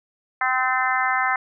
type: harmonic tone with a mistuned harmonic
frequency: 257.8 Hz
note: C4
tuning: 26 cents flat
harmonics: 3 / 4 / 5 / 6 / 7 / 8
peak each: -25 / -26 / -25 / -27 / -26 / -27 dBFS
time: 0.41-1.36 s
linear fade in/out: 2 ms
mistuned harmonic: 7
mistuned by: -15 cents
effects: none